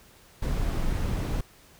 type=noise; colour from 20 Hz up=brown; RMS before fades=-27 dBFS; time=0.42-1.41 s; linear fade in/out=5 ms; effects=pink hiss -55 dBFS RMS until 1.79 s